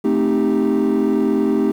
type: chord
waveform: triangle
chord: A half-diminished seventh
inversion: none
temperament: equal with one note detuned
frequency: 220 / 261.6 / 311.1 / 393.8 Hz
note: A3 / C4 / Eb4 / G4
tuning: 0 / 0 / 0 / +8 cents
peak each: -17 dBFS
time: 0.04-1.72 s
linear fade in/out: 10 ms
effects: tanh soft clip ceiling -8 dBFS + 8-bit